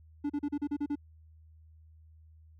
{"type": "tone bursts", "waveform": "triangle", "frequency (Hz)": 290, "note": "D4", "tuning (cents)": -22, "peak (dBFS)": -27, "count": 8, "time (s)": [0.24, 0.956], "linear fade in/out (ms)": 10, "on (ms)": 58, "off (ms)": 36, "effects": ["added 79 Hz sine -54 dBFS peak until 2.59 s"]}